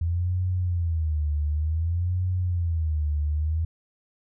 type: tone with vibrato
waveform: sine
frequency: 82.41 Hz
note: E2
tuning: in tune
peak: -22 dBFS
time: 0.01-3.65 s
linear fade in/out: 5 ms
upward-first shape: sine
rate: 0.55 Hz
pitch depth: 180 cents each way
effects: none